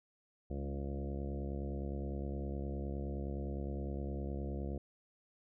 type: harmonic tone with a mistuned harmonic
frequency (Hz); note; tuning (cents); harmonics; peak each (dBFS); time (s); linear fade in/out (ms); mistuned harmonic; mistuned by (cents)
69.7; C#2; +10; 1 / 2 / 3 / 4 / 5 / 6 / 7 / 8 / 9 / 10; -39 / -45 / -45 / -49 / -47 / -55 / -50 / -52 / -58 / -56; 0.5-4.78; 5; 3; -24
effects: none